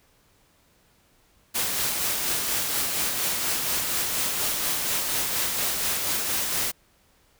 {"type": "noise with tremolo", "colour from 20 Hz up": "white", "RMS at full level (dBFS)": -25, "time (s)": [1.54, 6.72], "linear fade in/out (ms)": 20, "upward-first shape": "sine", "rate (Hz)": 4.2, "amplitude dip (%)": 30, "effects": ["pink hiss -62 dBFS RMS until 7.39 s"]}